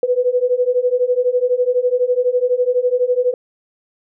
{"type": "beating tone pair", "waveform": "sine", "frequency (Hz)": [490, 502], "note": ["B4", "B4"], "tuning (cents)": [-14, 28], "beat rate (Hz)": 12, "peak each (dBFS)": [-17, -16], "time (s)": [0.03, 3.34], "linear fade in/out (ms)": 2, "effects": []}